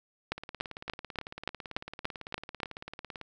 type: two click trains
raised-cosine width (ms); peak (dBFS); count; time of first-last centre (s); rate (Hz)
0.3; -14 / -24; 9 / 52; 0.32-2.632 / 0.38-3.213; 3.46 / 18
effects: none